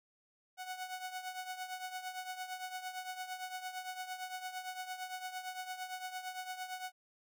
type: tone with tremolo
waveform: sawtooth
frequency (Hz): 740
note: F#5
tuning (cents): 0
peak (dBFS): -34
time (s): 0.57-6.92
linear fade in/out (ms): 50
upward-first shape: triangle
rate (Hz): 8.8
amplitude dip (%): 75
effects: none